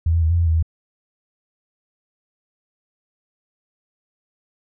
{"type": "tone with pitch steps", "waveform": "sine", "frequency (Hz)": [82, 83.6, 79.8, 85.6, 84.7, 80.8, 81.3], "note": ["E2", "E2", "D#2", "F2", "E2", "E2", "E2"], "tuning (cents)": [-9, 25, 44, -34, 48, -34, -23], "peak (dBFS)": -14, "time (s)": [0.06, 0.627], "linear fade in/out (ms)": 5, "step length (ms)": 81, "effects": []}